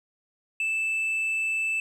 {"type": "tone with tanh clipping", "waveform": "sine", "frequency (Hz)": 2637, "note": "E7", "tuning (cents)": 0, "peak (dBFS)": -25, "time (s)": [0.6, 1.8], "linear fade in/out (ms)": 2, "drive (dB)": 3, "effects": []}